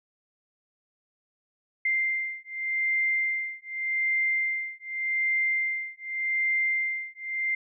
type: beating tone pair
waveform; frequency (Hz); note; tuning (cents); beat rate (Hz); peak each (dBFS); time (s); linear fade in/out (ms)
sine; 2093 / 2093.85; C7 / C7; 0 / +1; 0.85; -28; 1.85-7.55; 5
effects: none